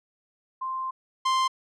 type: tone pair in turn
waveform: sine / 45% pulse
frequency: 1046.5 / 1046.5 Hz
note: C6 / C6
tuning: 0 / 0 cents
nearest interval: unison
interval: 0 cents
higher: neither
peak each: -28 / -21 dBFS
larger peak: second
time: 0.61-0.91 / 1.25-1.48 s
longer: first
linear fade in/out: 10 ms
effects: low-pass 6000 Hz 12 dB/octave

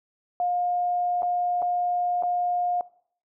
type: tone with dropouts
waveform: sine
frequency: 711 Hz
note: F5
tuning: 31 cents sharp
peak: -22 dBFS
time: 0.4-2.81 s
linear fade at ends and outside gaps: 1 ms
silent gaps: 1.222-1.23 / 1.62-1.625 / 2.225-2.234 s
effects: noise-tail reverb RT60 0.6 s tail -20 dB re dry

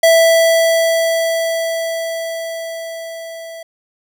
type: tone with level ramp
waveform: square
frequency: 659.3 Hz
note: E5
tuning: in tune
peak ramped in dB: -7 to -30 dBFS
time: 0.03-3.63 s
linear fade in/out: 5 ms
effects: none

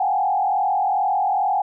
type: tone with frequency modulation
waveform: sine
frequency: 784 Hz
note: G5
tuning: in tune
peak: -17 dBFS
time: 0-1.62 s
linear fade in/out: 5 ms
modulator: 42.3 Hz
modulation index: 1.5
effects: none

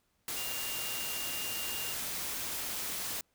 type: tone in noise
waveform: sine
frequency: 2804 Hz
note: F7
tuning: 6 cents sharp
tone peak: -41 dBFS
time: 0.37-1.93 s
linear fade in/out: 2 ms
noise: white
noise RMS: -37 dBFS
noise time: 0.28-3.21 s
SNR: -7 dB
effects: pink hiss -75 dBFS RMS until 3.34 s

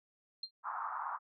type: tone with exponential decay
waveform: sine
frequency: 4181 Hz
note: C8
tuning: 2 cents flat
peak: -34 dBFS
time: 0.43-0.51 s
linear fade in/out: 5 ms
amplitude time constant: 16 ms
type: band-pass noise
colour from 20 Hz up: white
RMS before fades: -39 dBFS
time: 0.63-1.19 s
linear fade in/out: 50 ms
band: 840 to 1300 Hz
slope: 48 dB/octave
effects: MP3 64 kbps

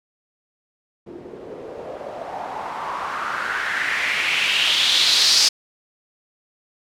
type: noise with low-pass filter sweep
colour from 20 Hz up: blue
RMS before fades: -22 dBFS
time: 1.06-5.49 s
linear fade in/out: 10 ms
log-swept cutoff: 330 to 5100 Hz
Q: 3.6
effects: none

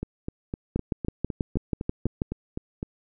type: two click trains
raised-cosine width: 3 ms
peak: -17 / -12 dBFS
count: 12 / 10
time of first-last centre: 0.03-2.829 / 0.76-2.219 s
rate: 3.93 / 6.17 Hz
effects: none

